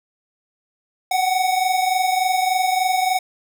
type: tone pair together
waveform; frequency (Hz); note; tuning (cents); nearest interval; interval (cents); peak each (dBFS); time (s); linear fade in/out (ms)
square; 740 / 763.4; F#5 / G5; 0 / -46; minor second; 54; -19 / -23; 1.11-3.19; 5
effects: none